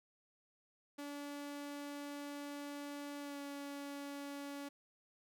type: tone with pitch glide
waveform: sawtooth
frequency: 287.5 to 283.2 Hz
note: D4 to C#4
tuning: -37 to +37 cents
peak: -40 dBFS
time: 0.98-4.69 s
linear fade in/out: 10 ms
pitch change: -26 cents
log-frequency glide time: 3.2-3.39 s
effects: none